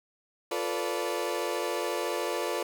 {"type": "chord", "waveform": "30% pulse", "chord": "B half-diminished seventh", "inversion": "second", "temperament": "equal with one note detuned", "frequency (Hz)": [349.2, 440, 493.9, 578.6], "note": ["F4", "A4", "B4", "D5"], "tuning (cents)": [0, 0, 0, -26], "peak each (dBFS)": -32, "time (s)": [0.51, 2.63], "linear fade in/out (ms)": 5, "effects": []}